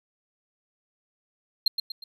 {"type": "tone with echo", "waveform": "triangle", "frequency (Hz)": 4186, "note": "C8", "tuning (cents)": 0, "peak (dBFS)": -16, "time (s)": [1.66, 1.68], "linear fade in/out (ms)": 5, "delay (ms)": 120, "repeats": 3, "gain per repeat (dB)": -7, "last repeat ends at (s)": 2.04, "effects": []}